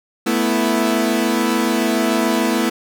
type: chord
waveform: sawtooth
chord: A suspended second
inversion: none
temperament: equal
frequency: 220 / 246.9 / 329.6 Hz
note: A3 / B3 / E4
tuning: 0 / 0 / 0 cents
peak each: -16 dBFS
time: 0.26-2.7 s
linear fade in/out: 10 ms
effects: none